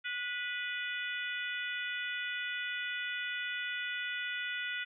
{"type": "harmonic tone with a mistuned harmonic", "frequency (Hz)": 493.9, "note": "B4", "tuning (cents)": 0, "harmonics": [3, 4, 5, 6, 7], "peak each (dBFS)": [-38, -40, -42, -44, -45], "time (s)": [0.04, 4.85], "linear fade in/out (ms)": 20, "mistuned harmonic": 3, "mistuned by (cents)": -25, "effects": []}